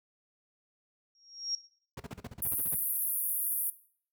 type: tone with exponential growth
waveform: sine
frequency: 5588 Hz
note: F8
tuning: in tune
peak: -27 dBFS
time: 1.15-1.55 s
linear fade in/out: 1 ms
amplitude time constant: 86 ms
type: noise bursts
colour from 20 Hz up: brown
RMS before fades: -37 dBFS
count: 12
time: 1.97-2.748 s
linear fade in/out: 5 ms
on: 30 ms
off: 38 ms
type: band-pass noise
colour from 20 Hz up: white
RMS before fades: -32 dBFS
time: 2.42-3.7 s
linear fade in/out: 2 ms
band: 9800 to 16000 Hz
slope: 96 dB/octave
effects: noise-tail reverb RT60 0.5 s tail -17 dB re dry + high-pass 100 Hz 12 dB/octave